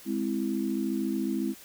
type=chord; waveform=sine; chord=Ab augmented; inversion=none; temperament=equal; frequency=207.7 / 261.6 / 329.6 Hz; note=Ab3 / C4 / E4; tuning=0 / 0 / 0 cents; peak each=-31 dBFS; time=0.05-1.55 s; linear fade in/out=50 ms; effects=white hiss -50 dBFS RMS until 1.64 s